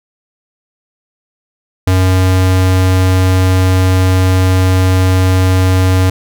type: tone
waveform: square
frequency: 93 Hz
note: F#2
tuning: 9 cents sharp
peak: -8 dBFS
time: 1.87-6.1 s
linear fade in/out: 5 ms
effects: none